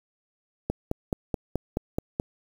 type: click train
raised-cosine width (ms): 2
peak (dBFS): -12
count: 8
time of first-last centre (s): 0.7-2.199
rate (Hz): 4.67
effects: 7-bit